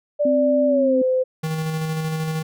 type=tone with pitch glide; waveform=sine; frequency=587.3 to 514.2 Hz; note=D5 to C5; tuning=0 to -30 cents; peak=-16 dBFS; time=0.19-1.24 s; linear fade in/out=20 ms; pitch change=-230 cents; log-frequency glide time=0.67-0.97 s
type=tone; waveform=sine; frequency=261.1 Hz; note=C4; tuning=3 cents flat; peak=-19 dBFS; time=0.25-1.02 s; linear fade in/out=5 ms
type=tone with tremolo; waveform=square; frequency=158.4 Hz; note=D#3; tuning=31 cents sharp; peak=-22 dBFS; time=1.43-2.43 s; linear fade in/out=10 ms; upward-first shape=square; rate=13 Hz; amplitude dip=25%
effects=none